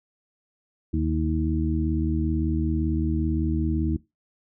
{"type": "harmonic tone with a mistuned harmonic", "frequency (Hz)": 77.9, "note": "D#2", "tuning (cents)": 3, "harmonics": [1, 2, 3, 4], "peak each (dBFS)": [-25, -29, -29, -27], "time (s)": [0.93, 3.97], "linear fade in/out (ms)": 10, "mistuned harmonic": 4, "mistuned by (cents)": 40, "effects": ["noise-tail reverb RT60 0.2 s tail -18 dB re dry"]}